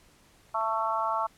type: clicks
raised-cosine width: 0.5 ms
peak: -45 / -35 dBFS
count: 2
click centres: 0.493 / 0.611 s
type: harmonic tone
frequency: 222.3 Hz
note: A3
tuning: 18 cents sharp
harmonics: 3 / 4 / 5 / 6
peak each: -33 / -30 / -30 / -33 dBFS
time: 0.54-1.27 s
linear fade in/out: 10 ms
effects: pink hiss -60 dBFS RMS until 1.37 s + low-pass 12000 Hz 12 dB/octave